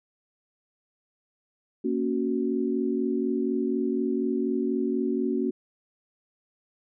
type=chord; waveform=sine; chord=F# major; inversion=first; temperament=equal; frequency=233.1 / 277.2 / 370 Hz; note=A#3 / C#4 / F#4; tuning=0 / 0 / 0 cents; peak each=-28 dBFS; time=1.84-5.51 s; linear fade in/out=10 ms; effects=none